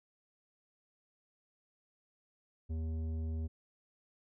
sine tone with tanh clipping, 80.1 Hz, E2, 49 cents flat, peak -36 dBFS, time 2.69-3.48 s, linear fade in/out 20 ms, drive 11 dB, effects none

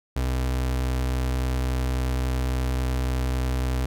35% pulse tone with vibrato, 63.6 Hz, C2, 48 cents flat, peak -21 dBFS, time 0.16-3.86 s, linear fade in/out 5 ms, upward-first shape triangle, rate 11 Hz, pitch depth 10 cents each way, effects none

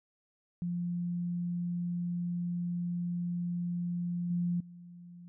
sine tone with level steps, 174.61 Hz, F3, in tune, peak -31 / -28 / -47 dBFS, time 0.62-5.28 s, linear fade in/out 0 ms, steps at 4.3 / 4.6 s, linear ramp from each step 5 ms, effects none

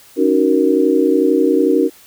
sine chord, D# minor seventh, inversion third, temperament just, 280 / 311.1 / 373.4 / 466.7 Hz, C#4 / D#4 / F#4 / A#4, +18 / 0 / +16 / +2 cents, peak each -16 dBFS, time 0.16-1.9 s, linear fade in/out 50 ms, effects white hiss -45 dBFS RMS until 2.06 s

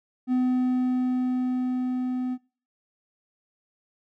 triangle tone with level ramp, 252.9 Hz, B3, 41 cents sharp, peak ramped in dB -18 to -24 dBFS, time 0.27-2.38 s, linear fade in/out 50 ms, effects noise-tail reverb RT60 0.4 s tail -21 dB re dry

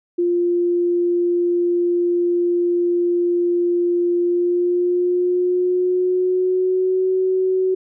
sine tone with pitch glide, 349.2 to 374.3 Hz, F4 to F#4, 0 to +20 cents, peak -15 dBFS, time 0.18-7.75 s, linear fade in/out 10 ms, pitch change +120 cents, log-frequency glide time 4.2-7.1 s, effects none

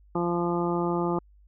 harmonic tone, 173.1 Hz, F3, 15 cents flat, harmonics 1 / 2 / 3 / 4 / 5 / 6 / 7, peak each -29 / -27 / -35 / -36 / -33 / -38 / -35 dBFS, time 0.15-1.19 s, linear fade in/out 5 ms, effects added 50 Hz sine -53 dBFS peak until 1.47 s

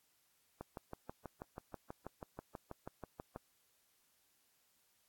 click train, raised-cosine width 1 ms, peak -30 dBFS, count 18, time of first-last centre 0.61-3.361 s, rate 6.18 Hz, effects white hiss -75 dBFS RMS until 5.08 s + AAC 64 kbps

